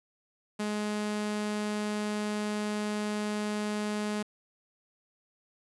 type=tone; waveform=sawtooth; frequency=210 Hz; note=G#3; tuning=19 cents sharp; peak=-26 dBFS; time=0.59-4.23 s; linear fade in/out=10 ms; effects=resampled to 24000 Hz + 9-bit